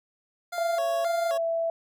25% pulse tone with vibrato, 622.3 Hz, D#5, in tune, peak -28 dBFS, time 0.52-1.38 s, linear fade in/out 10 ms, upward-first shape square, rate 1.9 Hz, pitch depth 200 cents each way
sine tone with pitch glide, 674 to 663.2 Hz, E5 to E5, +38 to +10 cents, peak -24 dBFS, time 0.58-1.7 s, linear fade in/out 2 ms, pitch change -28 cents, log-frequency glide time 1.21-1.44 s
effects none

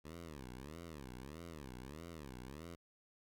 10% pulse tone with vibrato, 72.3 Hz, D2, 27 cents flat, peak -40 dBFS, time 0.04-2.76 s, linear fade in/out 20 ms, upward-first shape sine, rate 1.6 Hz, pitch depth 290 cents each way, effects none

